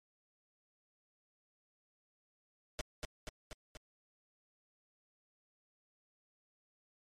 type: noise with echo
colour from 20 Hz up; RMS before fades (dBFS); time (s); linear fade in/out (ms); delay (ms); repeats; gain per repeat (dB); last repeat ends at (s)
pink; -37; 2.79-2.81; 0; 240; 4; -3; 3.77
effects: low-pass 8000 Hz 12 dB/octave + MP3 64 kbps